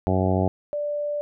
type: harmonic tone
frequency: 93.7 Hz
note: F#2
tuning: 22 cents sharp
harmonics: 1 / 2 / 3 / 4 / 5 / 6 / 7 / 8 / 9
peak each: -23 / -25 / -28 / -28 / -31 / -31 / -28 / -31 / -34 dBFS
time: 0.07-0.48 s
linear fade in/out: 0 ms
type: tone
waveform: sine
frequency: 587.3 Hz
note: D5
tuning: in tune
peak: -24 dBFS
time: 0.73-1.21 s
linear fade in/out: 0 ms
effects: none